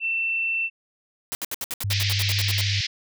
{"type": "tone", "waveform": "sine", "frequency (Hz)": 2684, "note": "E7", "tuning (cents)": 31, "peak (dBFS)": -22, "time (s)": [0, 0.7], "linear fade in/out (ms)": 50}
{"type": "noise bursts", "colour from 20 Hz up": "white", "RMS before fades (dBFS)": -29, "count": 14, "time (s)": [1.32, 2.611], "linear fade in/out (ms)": 0, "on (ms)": 30, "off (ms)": 67}
{"type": "tone with vibrato", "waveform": "sine", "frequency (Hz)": 100, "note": "G2", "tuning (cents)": 35, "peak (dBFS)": -23, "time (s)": [1.84, 2.81], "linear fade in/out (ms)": 5, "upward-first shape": "sine", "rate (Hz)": 15, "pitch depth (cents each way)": 15}
{"type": "band-pass noise", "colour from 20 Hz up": "white", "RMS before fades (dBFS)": -27, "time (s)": [1.9, 2.87], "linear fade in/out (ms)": 10, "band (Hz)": [1900, 5400], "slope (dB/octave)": 48}
{"effects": []}